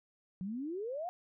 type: exponential sweep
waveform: sine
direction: up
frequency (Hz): 177.8 to 743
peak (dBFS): -36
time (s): 0.41-1.09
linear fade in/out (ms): 0
effects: none